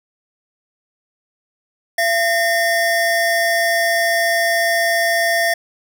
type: tone pair together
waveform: square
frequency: 678.6 / 1829 Hz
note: F5 / A#6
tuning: -50 / -33 cents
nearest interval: octave + perfect fourth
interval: 1717 cents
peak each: -18 dBFS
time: 1.98-5.54 s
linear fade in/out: 5 ms
effects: none